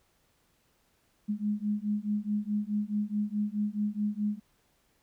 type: beating tone pair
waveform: sine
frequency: 206.4 / 211.1 Hz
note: G#3 / G#3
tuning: -10 / +29 cents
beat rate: 4.7 Hz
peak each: -31 dBFS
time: 1.28-4.4 s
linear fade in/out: 20 ms
effects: pink hiss -70 dBFS RMS until 5.02 s